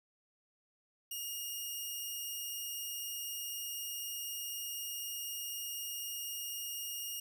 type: tone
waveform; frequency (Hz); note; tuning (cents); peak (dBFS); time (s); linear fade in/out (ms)
10% pulse; 2846; F7; +32; -30; 1.11-7.2; 5
effects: none